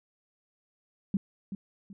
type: tone with echo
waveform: sine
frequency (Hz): 196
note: G3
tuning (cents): 0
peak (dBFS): -23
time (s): 1.14-1.17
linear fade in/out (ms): 2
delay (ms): 380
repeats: 2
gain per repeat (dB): -10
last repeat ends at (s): 1.93
effects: none